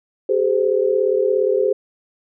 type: tone cluster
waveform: sine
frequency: 388.2 / 425.4 / 516 Hz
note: G4 / G#4 / C5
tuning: -17 / +42 / -24 cents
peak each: -19 dBFS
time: 0.29-1.73 s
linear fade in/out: 5 ms
effects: none